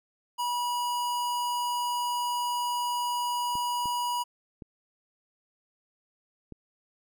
square tone, 970 Hz, B5, 31 cents flat, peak -28 dBFS, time 0.38-4.24 s, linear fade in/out 20 ms
clicks, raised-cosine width 3 ms, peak -29 dBFS, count 4, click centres 3.554 / 3.857 / 4.622 / 6.523 s
effects none

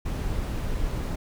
brown noise, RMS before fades -28 dBFS, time 0.05-1.16 s, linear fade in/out 10 ms, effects none

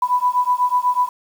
sine beating tone pair, 987.8 / 995.9 Hz, B5 / B5, 0 / +14 cents, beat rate 8.1 Hz, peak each -18 dBFS, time 0.02-1.09 s, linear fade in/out 5 ms, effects 7-bit

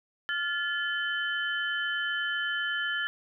sine tone cluster, 1398 / 1726 / 3053 Hz, F6 / A6 / G7, +1 / -34 / -46 cents, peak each -33 / -30 / -35 dBFS, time 0.29-3.07 s, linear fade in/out 0 ms, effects none

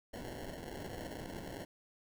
white noise with sample-and-hold, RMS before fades -45 dBFS, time 0.13-1.65 s, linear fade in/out 5 ms, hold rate 1225 Hz, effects none

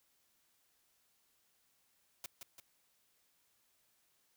white noise with echo, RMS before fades -44 dBFS, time 2.24-2.26 s, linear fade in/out 2 ms, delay 170 ms, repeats 2, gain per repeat -5 dB, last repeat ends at 2.6 s, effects white hiss -75 dBFS RMS until 4.36 s

